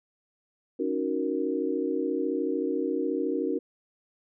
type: chord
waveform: sine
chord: D# minor seventh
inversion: third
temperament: equal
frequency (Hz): 277.2 / 311.1 / 370 / 466.2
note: C#4 / D#4 / F#4 / A#4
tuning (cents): 0 / 0 / 0 / 0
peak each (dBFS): -31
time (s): 0.79-3.59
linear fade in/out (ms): 10
effects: none